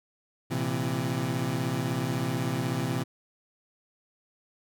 25% pulse tone cluster, 114.9 / 131.1 / 168 Hz, A#2 / C3 / E3, -25 / +4 / +33 cents, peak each -30 / -26 / -29 dBFS, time 0.5-3.04 s, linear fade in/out 20 ms, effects none

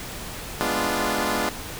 10% pulse chord, G# diminished seventh, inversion none, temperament equal with one note detuned, 207.7 / 246.9 / 293.7 / 347.6 Hz, G#3 / B3 / D4 / F4, 0 / 0 / 0 / -8 cents, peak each -20 dBFS, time 0.61-1.49 s, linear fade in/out 0 ms, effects pink hiss -35 dBFS RMS until 1.79 s

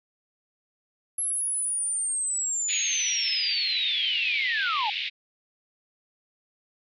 sine linear sweep, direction down, 11175 to 794 Hz, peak -25 dBFS, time 1.18-4.9 s, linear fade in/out 5 ms
pink band-pass noise, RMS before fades -31 dBFS, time 2.68-5.1 s, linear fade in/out 20 ms, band 2200 to 4000 Hz, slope 48 dB/octave
effects none

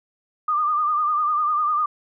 sine tone with vibrato, 1209 Hz, D6, 50 cents sharp, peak -18 dBFS, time 0.48-1.86 s, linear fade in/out 5 ms, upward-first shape triangle, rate 10 Hz, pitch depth 70 cents each way, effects none

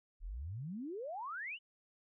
sine exponential sweep, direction up, 35.44 to 3059 Hz, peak -40 dBFS, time 0.2-1.59 s, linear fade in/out 50 ms, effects none

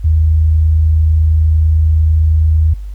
sine tone, 79 Hz, D#2, 27 cents sharp, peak -7 dBFS, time 0.04-2.74 s, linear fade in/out 10 ms, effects added 50 Hz sine -22 dBFS peak until 2.94 s + pink hiss -52 dBFS RMS until 2.94 s

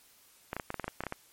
clicks, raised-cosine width 0.5 ms, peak -19 dBFS, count 12, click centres 0.531 / 0.566 / 0.598 / 0.704 / 0.743 / 0.797 / 0.843 / 0.88 / 1.006 / 1.037 / 1.067 / 1.124 s, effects white hiss -61 dBFS RMS until 1.32 s + MP3 64 kbps

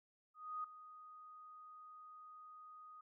sine tone with ADSR envelope, 1244.5 Hz, D#6, in tune, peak -39 dBFS, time 0.34-3.01 s, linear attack 300 ms, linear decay 5 ms, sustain -15 dB, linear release 5 ms, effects none

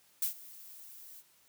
violet noise with ADSR envelope, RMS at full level -30 dBFS, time 0.22-1.23 s, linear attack 4 ms, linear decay 110 ms, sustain -21 dB, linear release 42 ms, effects white hiss -66 dBFS RMS until 1.48 s + high-pass 60 Hz 12 dB/octave

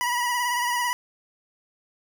25% pulse tone with vibrato, 972 Hz, B5, 28 cents flat, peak -19 dBFS, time 0.01-0.93 s, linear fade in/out 0 ms, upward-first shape sine, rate 18 Hz, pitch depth 37 cents each way, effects none

